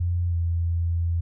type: tone with pitch glide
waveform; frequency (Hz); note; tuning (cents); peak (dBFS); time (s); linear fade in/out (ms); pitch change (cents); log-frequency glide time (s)
sine; 87.31 to 84.68; F2 to E2; 0 to +47; -21; 0-1.21; 10; -53; 0.28-0.35
effects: none